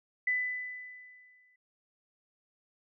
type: tone with exponential decay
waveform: sine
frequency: 1998 Hz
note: B6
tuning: 20 cents sharp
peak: -25 dBFS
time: 0.27-1.56 s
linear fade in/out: 5 ms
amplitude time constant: 280 ms
effects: none